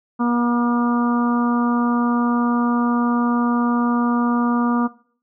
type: harmonic tone with a mistuned harmonic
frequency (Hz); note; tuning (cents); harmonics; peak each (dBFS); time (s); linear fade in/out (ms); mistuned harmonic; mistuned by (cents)
239.6; A#3; +48; 1 / 2 / 3 / 4 / 5 / 6; -17 / -31 / -31 / -26 / -26 / -34; 0.19-4.88; 20; 6; -18
effects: noise-tail reverb RT60 0.5 s tail -19 dB re dry